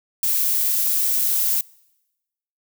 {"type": "noise", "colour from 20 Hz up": "violet", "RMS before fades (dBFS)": -20, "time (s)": [0.23, 1.61], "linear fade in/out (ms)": 2, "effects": ["noise-tail reverb RT60 1.0 s tail -25 dB re dry"]}